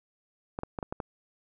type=clicks; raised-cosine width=1 ms; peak=-19 dBFS; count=6; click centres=0.589 / 0.634 / 0.788 / 0.828 / 0.925 / 1.002 s; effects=none